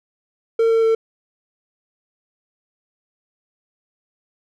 triangle tone with pitch steps, 454.9 / 452.3 / 449.7 Hz, A#4 / A4 / A4, -42 / +48 / +38 cents, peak -11 dBFS, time 0.59-0.95 s, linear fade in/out 5 ms, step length 120 ms, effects none

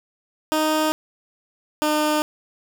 15% pulse tone pair in turn, 310.3 / 303.4 Hz, D#4 / D#4, -5 / -44 cents, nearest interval unison, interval 39 cents, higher first, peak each -12 dBFS, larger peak neither, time 0.52-0.92 / 1.82-2.22 s, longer neither, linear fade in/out 0 ms, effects none

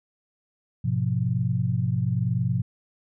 sine chord, F diminished, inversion first, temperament just, 104.77 / 125.72 / 174.61 Hz, Ab2 / Cb3 / F3, +16 / +31 / 0 cents, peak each -27 / -24 / -28 dBFS, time 0.84-2.62 s, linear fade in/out 10 ms, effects none

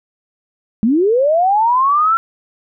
sine linear sweep, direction up, 202.7 to 1364 Hz, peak -10 dBFS, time 0.83-2.17 s, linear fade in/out 0 ms, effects none

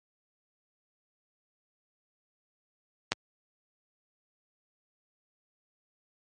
clicks, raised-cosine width 0.2 ms, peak -7 / -25 dBFS, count 2, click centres 3.12 / 3.13 s, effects high-pass 80 Hz 12 dB/octave + MP3 48 kbps

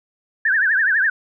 sine tone with vibrato, 1661.2 Hz, G#6, in tune, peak -14 dBFS, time 0.45-1.1 s, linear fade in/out 5 ms, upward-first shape triangle, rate 12 Hz, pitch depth 200 cents each way, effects none

